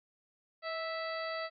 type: harmonic tone with a mistuned harmonic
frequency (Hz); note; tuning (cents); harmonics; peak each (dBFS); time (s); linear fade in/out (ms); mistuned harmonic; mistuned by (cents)
657; E5; -6; 1 / 2 / 3 / 4 / 5 / 6 / 7; -38 / -41 / -42 / -50 / -54 / -50 / -47; 0.62-1.5; 50; 1; -30
effects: none